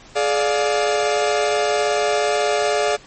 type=chord; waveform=40% pulse; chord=D diminished; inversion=second; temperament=just; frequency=422.9 / 587.3 / 704.8 Hz; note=Ab4 / D5 / F5; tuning=+31 / 0 / +16 cents; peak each=-20 / -20 / -21 dBFS; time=0.15-2.97 s; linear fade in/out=20 ms; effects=pink hiss -45 dBFS RMS until 3.06 s + MP3 32 kbps